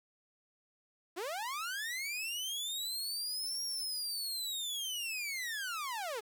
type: linear two-way sweep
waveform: sawtooth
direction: up then down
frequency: 315.6 to 5620 to 398 Hz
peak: -33 dBFS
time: 1.16-6.21 s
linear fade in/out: 20 ms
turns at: 3.63 s
effects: 10-bit